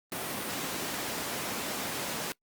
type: high-pass noise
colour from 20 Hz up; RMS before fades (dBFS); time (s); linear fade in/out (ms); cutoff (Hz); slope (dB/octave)
pink; -35; 0.12-2.32; 0; 200; 12
effects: noise-tail reverb RT60 0.1 s tail -23 dB re dry + Opus 32 kbps